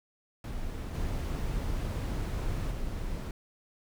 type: noise with level steps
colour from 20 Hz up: brown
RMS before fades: -36 / -32 / -35 dBFS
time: 0.44-3.31 s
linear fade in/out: 2 ms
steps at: 0.94 / 2.71 s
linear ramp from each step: 2 ms
effects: none